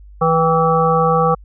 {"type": "harmonic tone with a mistuned harmonic", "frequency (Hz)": 163.7, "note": "E3", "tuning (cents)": -12, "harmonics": [1, 3, 5, 7, 8], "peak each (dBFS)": [-18, -16, -18, -17, -22], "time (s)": [0.21, 1.35], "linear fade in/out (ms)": 10, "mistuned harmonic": 5, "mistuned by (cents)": -61, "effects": ["added 50 Hz sine -37 dBFS peak until 1.44 s"]}